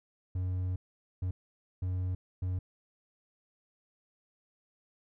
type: tone bursts at uneven times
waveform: triangle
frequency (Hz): 91.7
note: F#2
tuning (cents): -15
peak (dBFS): -28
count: 4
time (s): 0.35-0.76 / 1.22-1.31 / 1.82-2.15 / 2.42-2.59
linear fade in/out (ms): 5
effects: none